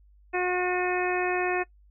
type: harmonic tone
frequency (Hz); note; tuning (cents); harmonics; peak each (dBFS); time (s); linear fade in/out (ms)
361.6; F#4; -40; 1 / 2 / 3 / 4 / 5 / 6 / 7; -27 / -30 / -36 / -37 / -33 / -39 / -33; 0.33-1.64; 20
effects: noise-tail reverb RT60 0.1 s tail -22 dB re dry + added 50 Hz sine -54 dBFS peak until 1.9 s